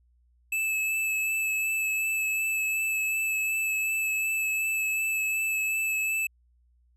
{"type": "tone with vibrato", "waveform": "square", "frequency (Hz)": 2614, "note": "E7", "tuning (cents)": -15, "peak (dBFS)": -26, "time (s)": [0.52, 6.27], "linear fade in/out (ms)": 5, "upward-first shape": "sine", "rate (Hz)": 2.7, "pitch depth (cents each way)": 14, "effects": ["added 60 Hz sine -61 dBFS peak until 6.96 s"]}